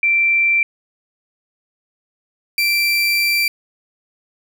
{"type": "tone pair in turn", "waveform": ["sine", "30% pulse"], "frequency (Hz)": [2349, 2349], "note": ["D7", "D7"], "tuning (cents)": [0, 0], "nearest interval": "unison", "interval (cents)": 0, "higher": "neither", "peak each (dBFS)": -12, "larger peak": "neither", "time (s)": [[0.03, 0.63], [2.58, 3.48]], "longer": "second", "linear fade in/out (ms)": 2, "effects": []}